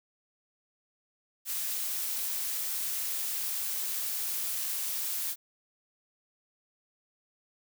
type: noise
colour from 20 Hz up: blue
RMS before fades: -33 dBFS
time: 1.45-5.36 s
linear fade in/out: 50 ms
effects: none